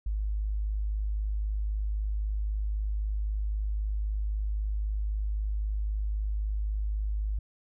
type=tone; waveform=sine; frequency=51.91 Hz; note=G#1; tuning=in tune; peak=-27 dBFS; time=0.06-7.39 s; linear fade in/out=5 ms; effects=none